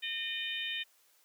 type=harmonic tone; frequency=610 Hz; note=D#5; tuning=34 cents flat; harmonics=3 / 4 / 5 / 6; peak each=-41 / -40 / -38 / -40 dBFS; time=0.02-0.84 s; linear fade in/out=20 ms; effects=white hiss -67 dBFS RMS until 1.24 s + high-pass 400 Hz 12 dB/octave